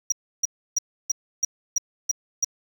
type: tone bursts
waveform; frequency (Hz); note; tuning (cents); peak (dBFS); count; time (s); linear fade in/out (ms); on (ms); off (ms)
triangle; 5750; F8; +50; -17; 8; 0.1-2.446; 5; 22; 310
effects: 8-bit